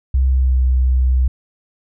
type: tone with pitch glide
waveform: sine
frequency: 65.41 to 63.77 Hz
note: C2 to C2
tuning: 0 to -44 cents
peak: -11 dBFS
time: 0.14-1.28 s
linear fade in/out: 5 ms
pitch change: -44 cents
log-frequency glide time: 0.28-0.59 s
effects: none